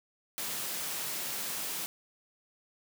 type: high-pass noise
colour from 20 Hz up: white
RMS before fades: -36 dBFS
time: 0.38-1.86 s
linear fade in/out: 0 ms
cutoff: 120 Hz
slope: 96 dB/octave
effects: none